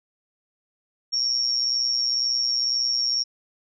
sine tone with amplitude modulation, 5530 Hz, F8, 18 cents flat, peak -17 dBFS, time 1.12-3.24 s, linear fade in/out 20 ms, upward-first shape sine, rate 122 Hz, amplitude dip 80%, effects none

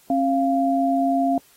sine tone pair together, 270.3 / 693 Hz, C#4 / F5, -44 / -14 cents, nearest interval octave + major third, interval 1630 cents, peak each -20 dBFS, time 0.1-1.38 s, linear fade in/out 2 ms, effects white hiss -55 dBFS RMS until 1.56 s + AAC 48 kbps

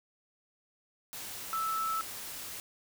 sine tone in noise, 1314 Hz, E6, 6 cents flat, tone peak -30 dBFS, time 1.53-2.01 s, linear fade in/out 0 ms, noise white, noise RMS -42 dBFS, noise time 1.13-2.6 s, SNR +9 dB, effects none

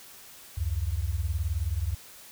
sine beating tone pair, 69.6 / 88.6 Hz, C#2 / F2, +8 / +25 cents, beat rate 19 Hz, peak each -29 dBFS, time 0.57-1.95 s, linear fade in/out 10 ms, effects white hiss -49 dBFS RMS until 2.31 s

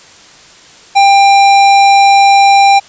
sine tone with hard clipping, 794 Hz, G5, 22 cents sharp, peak -5 dBFS, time 0.95-2.8 s, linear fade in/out 20 ms, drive 17 dB, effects white hiss -38 dBFS RMS until 2.88 s + resampled to 16000 Hz

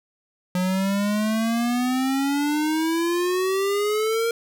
square exponential sweep, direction up, 180.1 to 466.2 Hz, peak -21 dBFS, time 0.55-4.31 s, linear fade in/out 2 ms, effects none

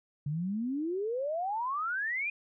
sine exponential sweep, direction up, 140 to 2486 Hz, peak -30 dBFS, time 0.26-2.3 s, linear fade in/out 5 ms, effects none

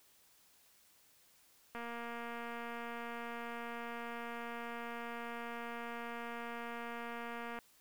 click train, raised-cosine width 0.5 ms, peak -30 dBFS, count 1373, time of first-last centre 1.75-7.588 s, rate 235 Hz, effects white hiss -67 dBFS RMS until 7.8 s

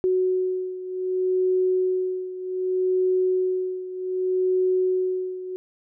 sine beating tone pair, 370 / 370.65 Hz, F#4 / F#4, 0 / +3 cents, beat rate 0.65 Hz, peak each -22 / -26 dBFS, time 0.04-5.56 s, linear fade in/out 0 ms, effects none

